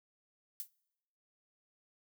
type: noise with exponential decay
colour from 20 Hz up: violet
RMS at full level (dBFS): -36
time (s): 0.6-0.7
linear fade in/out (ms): 0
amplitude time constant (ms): 20
effects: noise-tail reverb RT60 0.9 s tail -26 dB re dry

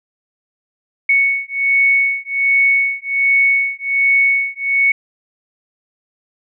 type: beating tone pair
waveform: sine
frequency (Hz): 2217 / 2218.3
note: C#7 / C#7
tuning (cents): 0 / +1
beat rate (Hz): 1.3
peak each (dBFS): -15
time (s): 1.09-4.92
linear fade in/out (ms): 5
effects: none

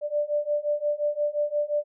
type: beating tone pair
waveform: sine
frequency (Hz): 587.3 / 593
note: D5 / D5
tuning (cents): 0 / +17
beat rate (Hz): 5.7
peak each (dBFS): -27 / -26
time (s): 0.01-1.84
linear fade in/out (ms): 50
effects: none

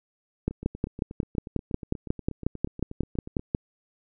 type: two click trains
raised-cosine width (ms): 3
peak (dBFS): -11 / -24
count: 18 / 25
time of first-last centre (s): 0.48-3.549 / 0.51-3.395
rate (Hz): 5.54 / 8.32
effects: none

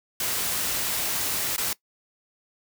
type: noise with dropouts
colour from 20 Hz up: white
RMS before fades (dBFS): -27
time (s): 0.2-1.73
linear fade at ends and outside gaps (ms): 2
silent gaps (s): 1.563-1.58
effects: noise-tail reverb RT60 0.1 s tail -20 dB re dry

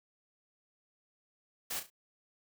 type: noise with echo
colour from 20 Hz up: white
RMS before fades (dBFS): -37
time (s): 1.7-1.8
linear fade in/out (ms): 10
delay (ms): 34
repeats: 3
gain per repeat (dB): -9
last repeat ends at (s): 1.902
effects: none

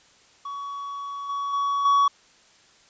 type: tone with level steps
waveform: triangle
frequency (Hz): 1125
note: C#6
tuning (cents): +25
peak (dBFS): -29 / -24 / -20 / -14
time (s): 0.45-2.08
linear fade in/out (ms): 5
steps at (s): 1.29 / 1.53 / 1.85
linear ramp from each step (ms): 5
effects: white hiss -56 dBFS RMS until 2.89 s + resampled to 16000 Hz

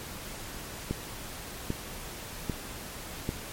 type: click train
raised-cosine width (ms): 3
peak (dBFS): -16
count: 4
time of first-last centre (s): 0.91-3.291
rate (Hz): 1.26
effects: pink hiss -41 dBFS RMS until 3.52 s + MP3 64 kbps

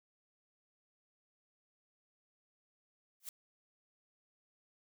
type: noise with exponential growth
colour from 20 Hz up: blue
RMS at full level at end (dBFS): -39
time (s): 3.2-3.29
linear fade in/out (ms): 1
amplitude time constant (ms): 18
effects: none

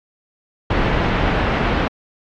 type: low-pass noise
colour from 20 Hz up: pink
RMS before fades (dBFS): -18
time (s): 0.7-1.88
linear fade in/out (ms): 5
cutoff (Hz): 2400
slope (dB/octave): 12
effects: low-pass 4000 Hz 12 dB/octave + AAC 48 kbps

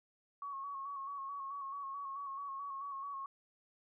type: tone with vibrato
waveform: sine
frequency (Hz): 1108.7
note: C#6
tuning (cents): 0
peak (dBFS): -40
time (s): 0.42-3.26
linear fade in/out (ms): 2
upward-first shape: square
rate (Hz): 4.6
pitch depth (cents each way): 33
effects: none

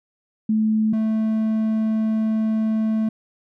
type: tone pair in turn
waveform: sine / triangle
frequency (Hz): 217.5 / 219.4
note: A3 / A3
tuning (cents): -20 / -5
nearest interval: unison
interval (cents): 15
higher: second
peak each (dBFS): -16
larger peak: neither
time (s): 0.49-0.93 / 0.93-3.09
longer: second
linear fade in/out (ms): 5
effects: none

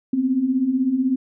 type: beating tone pair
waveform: sine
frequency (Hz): 246.9 / 262.9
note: B3 / C4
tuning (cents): 0 / +8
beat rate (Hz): 16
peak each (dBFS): -24 / -18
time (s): 0.13-1.16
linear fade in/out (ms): 5
effects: none

